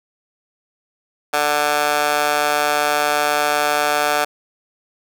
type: tone with high-pass filter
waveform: 15% pulse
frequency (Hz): 147.9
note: D3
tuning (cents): +13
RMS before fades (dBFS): -18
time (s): 1.33-4.25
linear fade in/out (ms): 10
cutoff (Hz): 850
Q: 2.4
effects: none